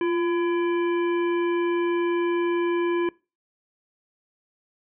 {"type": "harmonic tone with a mistuned harmonic", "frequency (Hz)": 336.4, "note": "E4", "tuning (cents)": 35, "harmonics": [1, 3, 5, 7, 9], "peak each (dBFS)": [-21, -32, -36, -38, -45], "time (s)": [0.01, 3.09], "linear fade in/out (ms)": 2, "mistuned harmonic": 1, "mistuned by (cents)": 53, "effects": ["noise-tail reverb RT60 0.3 s tail -23 dB re dry"]}